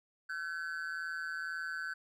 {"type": "tone with amplitude modulation", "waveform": "triangle", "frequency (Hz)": 1524, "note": "G6", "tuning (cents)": -49, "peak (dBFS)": -31, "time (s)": [0.29, 1.94], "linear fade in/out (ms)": 10, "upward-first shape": "sine", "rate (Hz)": 162, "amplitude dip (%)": 85, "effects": []}